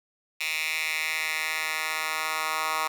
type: tone with high-pass filter sweep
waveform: 10% pulse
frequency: 157.3 Hz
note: D#3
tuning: 19 cents sharp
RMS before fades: -29 dBFS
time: 0.4-2.88 s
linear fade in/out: 10 ms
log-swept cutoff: 2500 to 1200 Hz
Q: 2.7
effects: none